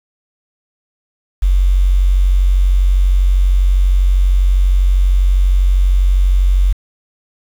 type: tone with quantisation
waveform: sine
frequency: 46.25 Hz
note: F#1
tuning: in tune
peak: -8 dBFS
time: 1.42-6.73 s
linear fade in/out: 10 ms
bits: 6
effects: none